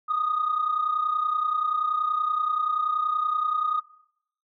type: tone pair together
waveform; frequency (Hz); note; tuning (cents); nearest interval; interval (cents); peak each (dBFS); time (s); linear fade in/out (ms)
sine; 1214 / 1244.5; D#6 / D#6; -43 / 0; unison; 43; -28 / -23; 0.08-3.81; 20
effects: noise-tail reverb RT60 0.7 s tail -22 dB re dry + tanh soft clip ceiling -17 dBFS